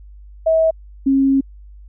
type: tone pair in turn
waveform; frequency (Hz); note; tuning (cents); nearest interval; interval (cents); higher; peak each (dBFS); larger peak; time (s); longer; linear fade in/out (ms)
sine; 645 / 271.2; E5 / C#4; -38 / -38; octave + minor third; 1500; first; -11; neither; 0.46-0.71 / 1.06-1.41; second; 10
effects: added 50 Hz sine -37 dBFS peak until 1.88 s